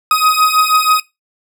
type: beating tone pair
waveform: 40% pulse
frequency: 1255 / 1261.2 Hz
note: D#6 / D#6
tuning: +15 / +23 cents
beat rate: 6.2 Hz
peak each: -12 dBFS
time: 0.11-1 s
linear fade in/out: 2 ms
effects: noise-tail reverb RT60 0.2 s tail -18 dB re dry